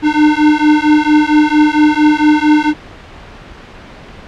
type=beating tone pair; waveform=square; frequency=300 / 304.4 Hz; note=D4 / D#4; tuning=+37 / -38 cents; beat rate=4.4 Hz; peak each=-11 dBFS; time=0.02-2.74 s; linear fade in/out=50 ms; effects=pink hiss -34 dBFS RMS until 4.27 s + low-pass 3000 Hz 12 dB/octave